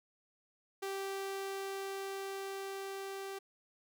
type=tone with level ramp; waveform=sawtooth; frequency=390.3 Hz; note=G4; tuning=8 cents flat; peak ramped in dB=-33 to -37 dBFS; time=0.82-3.39 s; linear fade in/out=10 ms; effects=none